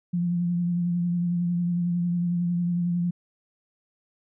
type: tone with vibrato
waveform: sine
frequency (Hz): 174.2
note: F3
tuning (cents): -4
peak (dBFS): -22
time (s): 0.13-3.11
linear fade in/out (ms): 10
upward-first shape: triangle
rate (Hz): 11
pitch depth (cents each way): 32
effects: none